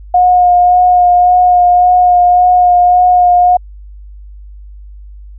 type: tone with vibrato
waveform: sine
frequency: 718 Hz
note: F5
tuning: 48 cents sharp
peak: -4 dBFS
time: 0.14-3.57 s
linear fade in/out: 5 ms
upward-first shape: sine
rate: 1.8 Hz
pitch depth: 15 cents each way
effects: added 50 Hz sine -29 dBFS peak until 5.38 s